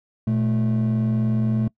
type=tone pair together; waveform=triangle; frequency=118.99 / 217.6 Hz; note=A#2 / A3; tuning=+36 / -19 cents; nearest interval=minor seventh; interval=1045 cents; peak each=-18 dBFS; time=0.27-1.68 s; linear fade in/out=5 ms; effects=noise-tail reverb RT60 0.1 s tail -24 dB re dry + tanh soft clip ceiling -13 dBFS